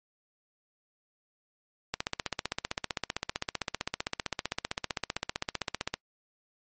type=click train; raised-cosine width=0.2 ms; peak=-12 dBFS; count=63; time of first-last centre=1.94-5.94 s; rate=15.5 Hz; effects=noise-tail reverb RT60 0.1 s tail -26 dB re dry + MP3 32 kbps